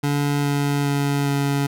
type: tone with pitch steps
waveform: 25% pulse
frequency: 143.8 / 142.81 / 141.82 / 140.84 Hz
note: D3 / D3 / C#3 / C#3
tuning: -36 / -48 / +40 / +28 cents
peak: -15 dBFS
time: 0.03-1.67 s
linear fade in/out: 10 ms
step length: 410 ms
effects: none